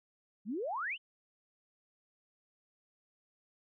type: exponential sweep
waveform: sine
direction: up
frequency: 185 to 3177 Hz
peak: -34 dBFS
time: 0.45-0.98 s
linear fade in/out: 50 ms
effects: none